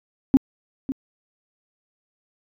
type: tone with echo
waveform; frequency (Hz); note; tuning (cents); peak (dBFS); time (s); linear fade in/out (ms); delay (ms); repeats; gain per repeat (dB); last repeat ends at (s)
sine; 268.2; C4; +43; -8; 0.34-0.37; 0; 550; 1; -14; 0.92
effects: tanh soft clip ceiling -5 dBFS